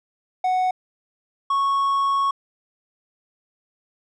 triangle tone pair in turn, 740 / 1105.2 Hz, F#5 / C#6, 0 / -6 cents, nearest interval perfect fifth, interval 694 cents, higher second, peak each -16 dBFS, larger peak neither, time 0.44-0.71 / 1.5-2.31 s, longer second, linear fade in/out 5 ms, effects resampled to 22050 Hz

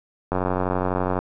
click train, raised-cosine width 1 ms, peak -9 dBFS, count 81, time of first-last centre 0.32-1.19 s, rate 92 Hz, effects none

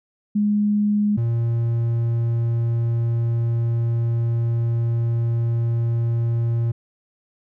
sine / triangle tone pair in turn, 207.7 / 116.57 Hz, G#3 / A#2, 0 / 0 cents, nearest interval minor seventh, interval 1000 cents, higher first, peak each -16 dBFS, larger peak neither, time 0.35-1.17 / 1.17-6.72 s, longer second, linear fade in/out 10 ms, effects none

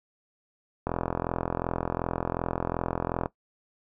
click train, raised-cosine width 1 ms, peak -13 dBFS, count 103, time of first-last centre 0.87-3.259 s, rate 42.7 Hz, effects noise-tail reverb RT60 0.1 s tail -18 dB re dry

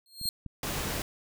sawtooth tone with exponential growth, 4224 Hz, C8, 16 cents sharp, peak -22 dBFS, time 0.06-0.29 s, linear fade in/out 1 ms, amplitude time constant 49 ms
clicks, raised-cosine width 5 ms, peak -33 / -31 / -26 dBFS, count 3, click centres 0.214 / 0.256 / 0.463 s
pink noise, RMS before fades -33 dBFS, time 0.63-1.02 s, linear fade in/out 2 ms
effects none

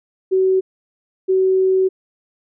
sine tone pair in turn, 377.5 / 377.5 Hz, F#4 / F#4, +35 / +35 cents, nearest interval unison, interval 0 cents, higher neither, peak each -12 dBFS, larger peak neither, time 0.31-0.61 / 1.28-1.89 s, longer second, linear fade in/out 20 ms, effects none

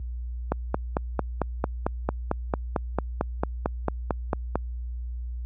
click train, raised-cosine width 1 ms, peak -9 dBFS, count 19, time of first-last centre 0.52-4.556 s, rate 4.46 Hz, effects added 60 Hz sine -24 dBFS peak until 5.45 s + high-pass 80 Hz 12 dB/octave

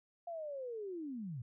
sine linear sweep, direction down, 698.5 to 110 Hz, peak -40 dBFS, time 0.27-1.42 s, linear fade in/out 5 ms, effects none

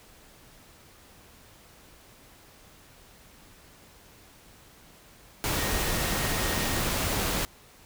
sine tone in noise, 1864.7 Hz, A#6, in tune, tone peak -39 dBFS, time 5.58-6.81 s, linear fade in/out 0 ms, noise pink, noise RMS -28 dBFS, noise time 5.44-7.45 s, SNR -14 dB, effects pink hiss -54 dBFS RMS until 7.85 s

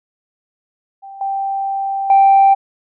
sine tone with level steps, 784 Hz, G5, in tune, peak -31 / -17 / -5 dBFS, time 1.02-2.55 s, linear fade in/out 20 ms, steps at 1.21 / 2.1 s, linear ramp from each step 2 ms, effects tanh soft clip ceiling -3 dBFS

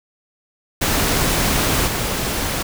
pink noise with level steps, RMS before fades -18 / -22 dBFS, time 0.81-2.63 s, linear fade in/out 10 ms, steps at 1.87 s, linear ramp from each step 5 ms, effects none

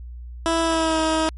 15% pulse tone with pitch glide, 329.6 to 318 Hz, E4 to D#4, 0 to +38 cents, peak -12 dBFS, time 0.46-1.29 s, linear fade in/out 0 ms, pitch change -62 cents, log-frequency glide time 0.63-1 s, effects added 60 Hz sine -33 dBFS peak until 1.37 s + MP3 48 kbps

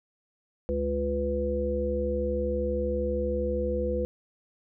harmonic tone with a mistuned harmonic, 70 Hz, C#2, 18 cents sharp, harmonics 1 / 3 / 5 / 7, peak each -31 / -34 / -34 / -28 dBFS, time 0.69-4.05 s, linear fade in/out 0 ms, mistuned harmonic 7, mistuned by +26 cents, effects none

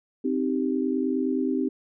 sine chord, C minor, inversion none, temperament equal, 261.6 / 311.1 / 392 Hz, C4 / Eb4 / G4, 0 / 0 / 0 cents, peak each -25 / -28 / -29 dBFS, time 0.24-1.69 s, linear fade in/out 10 ms, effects none

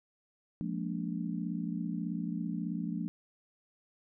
sine chord, Bb dominant seventh, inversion second, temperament just, 174.81 / 209.8 / 233.1 / 291.4 Hz, F3 / Ab3 / Bb3 / D4, +2 / +18 / 0 / -13 cents, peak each -36 / -39 / -39 / -40 dBFS, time 0.61-3.08 s, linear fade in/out 0 ms, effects none

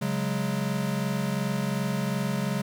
square chord, C# suspended fourth, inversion none, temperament equal, 138.59 / 185 / 207.7 Hz, C#3 / F#3 / G#3, 0 / 0 / 0 cents, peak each -31 dBFS, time 0.01-2.62 s, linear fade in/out 10 ms, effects 10-bit

